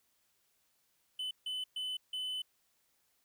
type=tone bursts at uneven times; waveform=triangle; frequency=3019 Hz; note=F#7; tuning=34 cents sharp; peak=-34 dBFS; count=4; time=1.19-1.31 / 1.46-1.64 / 1.76-1.97 / 2.13-2.42 s; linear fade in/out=5 ms; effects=white hiss -75 dBFS RMS until 3.24 s